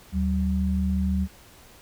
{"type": "tone pair together", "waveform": "sine", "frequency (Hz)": [75.8, 189.68], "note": ["D#2", "F#3"], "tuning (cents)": [-45, 43], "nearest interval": "octave + major third", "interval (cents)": 1588, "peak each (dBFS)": -24, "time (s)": [0.12, 1.28], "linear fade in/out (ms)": 50, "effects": ["pink hiss -51 dBFS RMS until 1.81 s"]}